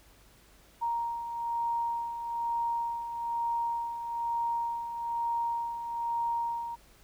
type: beating tone pair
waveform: sine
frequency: 934 / 935.1 Hz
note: A#5 / A#5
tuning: +3 / +5 cents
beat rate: 1.1 Hz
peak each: -38 / -30 dBFS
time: 0.81-6.76 s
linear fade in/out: 20 ms
effects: added 50 Hz sine -62 dBFS peak until 7.03 s + pink hiss -60 dBFS RMS until 7.03 s